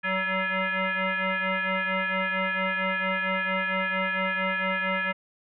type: tone with frequency modulation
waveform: sine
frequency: 191.2 Hz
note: G3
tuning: 43 cents flat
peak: -24 dBFS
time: 0.03-5.13 s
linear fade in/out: 20 ms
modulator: 378 Hz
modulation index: 6
effects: none